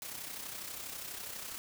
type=noise with amplitude modulation; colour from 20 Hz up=white; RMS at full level=-41 dBFS; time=0.02-1.58 s; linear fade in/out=0 ms; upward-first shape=sine; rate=32.2 Hz; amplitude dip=50%; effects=none